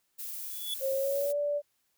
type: noise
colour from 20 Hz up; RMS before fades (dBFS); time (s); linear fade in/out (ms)
violet; -39; 0.18-1.33; 20
type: tone with exponential growth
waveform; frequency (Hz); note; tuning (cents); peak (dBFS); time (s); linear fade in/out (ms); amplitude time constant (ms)
square; 3428; A7; -46; -30; 0.43-0.74; 2; 67
type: tone with pitch glide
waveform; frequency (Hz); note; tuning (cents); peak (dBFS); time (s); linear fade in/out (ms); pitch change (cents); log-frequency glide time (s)
sine; 537 to 582.2; C5 to D5; +45 to -15; -27; 0.8-1.62; 50; +140; 0.94-1.38
effects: white hiss -75 dBFS RMS until 1.97 s